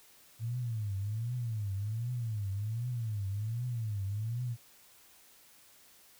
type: tone with vibrato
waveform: sine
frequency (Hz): 110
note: A2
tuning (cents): 0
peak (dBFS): -32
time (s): 0.39-4.57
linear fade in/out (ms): 50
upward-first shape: triangle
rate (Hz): 1.3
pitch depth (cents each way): 240
effects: white hiss -60 dBFS RMS until 6.19 s